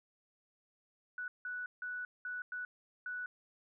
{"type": "tone bursts at uneven times", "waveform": "sine", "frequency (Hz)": 1479, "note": "F#6", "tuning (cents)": -1, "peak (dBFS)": -38, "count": 6, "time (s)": [[1.18, 1.28], [1.45, 1.66], [1.82, 2.05], [2.25, 2.42], [2.52, 2.65], [3.06, 3.26]], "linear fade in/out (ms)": 2, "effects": []}